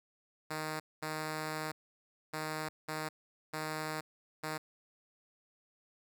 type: tone bursts at uneven times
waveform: 5% pulse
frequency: 155.56 Hz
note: D#3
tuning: in tune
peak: -25 dBFS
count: 6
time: 0.5-0.8 / 1.02-1.72 / 2.33-2.69 / 2.88-3.09 / 3.53-4.01 / 4.43-4.58 s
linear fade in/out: 10 ms
effects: none